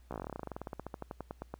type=slowing click train; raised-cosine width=1 ms; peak=-25 dBFS; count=29; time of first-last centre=0.11-1.54 s; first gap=15 ms; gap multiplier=1.08; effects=added 60 Hz sine -56 dBFS peak until 1.59 s + pink hiss -70 dBFS RMS until 1.59 s